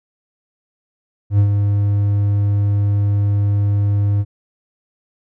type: tone with ADSR envelope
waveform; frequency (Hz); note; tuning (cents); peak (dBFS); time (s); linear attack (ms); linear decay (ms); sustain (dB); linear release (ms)
triangle; 101.7; G#2; -36; -6; 1.3-4.25; 87; 87; -5; 46
effects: none